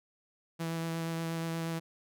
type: tone with vibrato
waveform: sawtooth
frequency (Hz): 164.81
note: E3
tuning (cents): 0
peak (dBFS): -29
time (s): 0.59-1.8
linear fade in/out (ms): 20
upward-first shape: sine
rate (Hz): 8.4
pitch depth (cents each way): 11
effects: none